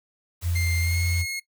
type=noise; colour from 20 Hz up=white; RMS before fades=-41 dBFS; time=0.41-1.23 s; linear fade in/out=20 ms
type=tone with vibrato; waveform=sine; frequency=85.6 Hz; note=F2; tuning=34 cents flat; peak=-22 dBFS; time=0.42-1.26 s; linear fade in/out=50 ms; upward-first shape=sine; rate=1.9 Hz; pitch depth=18 cents each way
type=tone with pitch glide; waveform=sawtooth; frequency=2106 to 2161 Hz; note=C7 to C#7; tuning=+11 to -45 cents; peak=-25 dBFS; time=0.55-1.4 s; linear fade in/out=10 ms; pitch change=+44 cents; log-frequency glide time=0.8-0.98 s
effects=noise-tail reverb RT60 0.1 s tail -18 dB re dry